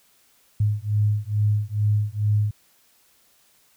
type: beating tone pair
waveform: sine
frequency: 103.83 / 106.13 Hz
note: G#2 / G#2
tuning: 0 / +38 cents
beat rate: 2.3 Hz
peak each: -22 dBFS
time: 0.6-2.51 s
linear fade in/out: 5 ms
effects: white hiss -60 dBFS RMS until 3.76 s